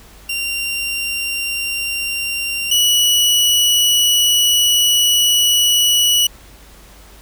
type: tone pair in turn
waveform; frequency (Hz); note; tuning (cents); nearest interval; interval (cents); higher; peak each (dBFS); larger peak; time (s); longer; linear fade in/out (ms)
sawtooth; 2770 / 2937; F7 / F#7; -15 / -13; minor second; 102; second; -16 / -8; second; 0.29-2.71 / 2.71-6.27; second; 5
effects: added 50 Hz sine -43 dBFS peak until 7.21 s + pink hiss -44 dBFS RMS until 7.21 s